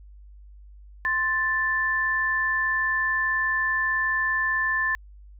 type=tone pair together; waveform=sine; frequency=1046.5 / 1761.6 Hz; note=C6 / A6; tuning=0 / +2 cents; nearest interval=major sixth; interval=902 cents; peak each=-29 / -22 dBFS; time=1.05-4.95 s; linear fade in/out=0 ms; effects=added 50 Hz sine -44 dBFS peak until 5.39 s